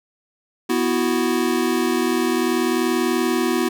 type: chord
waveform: square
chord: B suspended fourth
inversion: none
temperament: equal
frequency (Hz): 246.9 / 329.6 / 370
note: B3 / E4 / F#4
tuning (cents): 0 / 0 / 0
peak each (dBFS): -23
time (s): 0.69-3.69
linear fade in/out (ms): 10
effects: none